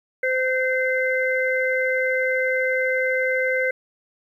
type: harmonic tone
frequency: 516 Hz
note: C5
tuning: 24 cents flat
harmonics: 1 / 3 / 4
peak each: -22 / -25 / -24 dBFS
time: 0.23-3.71 s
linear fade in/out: 5 ms
effects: 9-bit